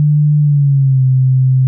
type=tone with pitch glide; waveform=sine; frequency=148.8 to 130.29 Hz; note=D3 to C3; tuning=+23 to -7 cents; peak=-7 dBFS; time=0-1.67 s; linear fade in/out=0 ms; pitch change=-230 cents; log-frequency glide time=0.4-1.03 s; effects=none